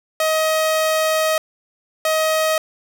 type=tone pair in turn; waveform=sawtooth; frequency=631 / 631 Hz; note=D#5 / D#5; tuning=+24 / +24 cents; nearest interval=unison; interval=0 cents; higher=neither; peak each=-12 dBFS; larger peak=neither; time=0.2-1.38 / 2.05-2.58 s; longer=first; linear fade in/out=2 ms; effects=none